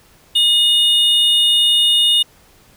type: tone pair together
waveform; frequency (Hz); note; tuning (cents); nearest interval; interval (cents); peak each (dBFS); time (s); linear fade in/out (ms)
triangle; 2893 / 3631; F#7 / A#7; -40 / -46; major third; 394; -12; 0.35-2.23; 10
effects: pink hiss -50 dBFS RMS until 2.76 s